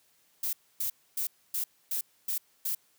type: noise bursts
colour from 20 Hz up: violet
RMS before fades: -31 dBFS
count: 7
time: 0.43-2.75 s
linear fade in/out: 5 ms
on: 100 ms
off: 270 ms
effects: white hiss -67 dBFS RMS until 2.98 s + high-pass 80 Hz 12 dB/octave